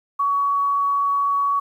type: tone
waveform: sine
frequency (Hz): 1126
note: C#6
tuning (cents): +27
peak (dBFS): -17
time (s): 0.19-1.6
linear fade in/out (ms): 10
effects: 9-bit